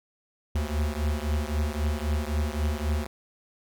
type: beating tone pair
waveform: square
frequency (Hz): 73.4 / 77.2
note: D2 / D#2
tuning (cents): 0 / -13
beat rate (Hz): 3.8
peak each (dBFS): -28 / -30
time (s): 0.55-3.07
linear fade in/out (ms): 5
effects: none